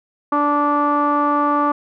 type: tone with low-pass filter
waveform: sawtooth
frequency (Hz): 291.6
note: D4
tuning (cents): -12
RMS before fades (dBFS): -17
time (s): 0.32-1.72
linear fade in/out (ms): 5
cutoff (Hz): 1100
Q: 9.5
effects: none